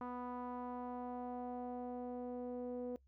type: tone with low-pass filter sweep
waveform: sawtooth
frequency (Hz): 246.9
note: B3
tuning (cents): 0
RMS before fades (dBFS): -44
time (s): 0.01-2.96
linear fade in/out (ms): 0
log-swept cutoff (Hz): 1100 to 510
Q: 3.2
effects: noise-tail reverb RT60 0.1 s tail -20 dB re dry + added 66 Hz sine -66 dBFS peak until 3.07 s